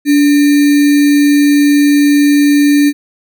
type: tone with sample-and-hold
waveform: sine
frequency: 288.9 Hz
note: D4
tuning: 28 cents flat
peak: -5 dBFS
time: 0.05-2.93 s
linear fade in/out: 50 ms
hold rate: 2100 Hz
effects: none